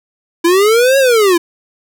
square linear two-way sweep, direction up then down, 329.6 to 554.4 to 329.6 Hz, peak -8 dBFS, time 0.44-1.38 s, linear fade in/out 10 ms, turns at 0.98 s, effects none

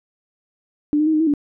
sine tone with pitch steps, 296.3 / 305 / 316.3 / 307.4 / 323.6 / 289.9 Hz, D4 / D#4 / D#4 / D#4 / E4 / D4, +15 / -34 / +29 / -21 / -32 / -22 cents, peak -14 dBFS, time 0.93-1.338 s, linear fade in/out 0 ms, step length 68 ms, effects none

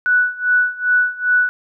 sine tone with tremolo, 1480 Hz, F#6, in tune, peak -10 dBFS, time 0.06-1.49 s, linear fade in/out 0 ms, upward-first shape sine, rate 2.5 Hz, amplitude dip 90%, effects none

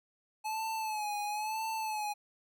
square tone with vibrato, 857 Hz, A5, 46 cents flat, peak -34 dBFS, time 0.44-2.14 s, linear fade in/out 20 ms, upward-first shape sine, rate 1 Hz, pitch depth 63 cents each way, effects none

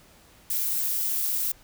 violet noise with amplitude modulation, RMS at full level -24 dBFS, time 0.5-1.52 s, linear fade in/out 5 ms, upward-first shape sine, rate 282 Hz, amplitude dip 60%, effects pink hiss -55 dBFS RMS until 1.63 s

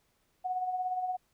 sine tone with tremolo, 736 Hz, F#5, 9 cents flat, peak -28 dBFS, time 0.44-1.17 s, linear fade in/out 20 ms, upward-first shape sine, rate 17 Hz, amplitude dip 50%, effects pink hiss -73 dBFS RMS until 1.33 s

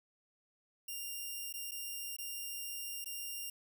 5% pulse tone with dropouts, 2794 Hz, F7, in tune, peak -31 dBFS, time 0.88-3.5 s, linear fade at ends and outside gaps 5 ms, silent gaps 1.527-1.538 / 1.711-1.717 / 2.166-2.185 / 3.044-3.058 s, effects none

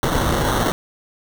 pink noise with sample-and-hold, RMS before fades -19 dBFS, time 0.03-0.72 s, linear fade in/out 0 ms, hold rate 2450 Hz, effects none

